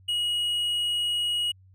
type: tone with tanh clipping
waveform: triangle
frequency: 2900 Hz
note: F#7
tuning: 35 cents flat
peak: -25 dBFS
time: 0.08-1.52 s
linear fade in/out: 10 ms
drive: 9 dB
effects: added 94 Hz sine -52 dBFS peak until 1.74 s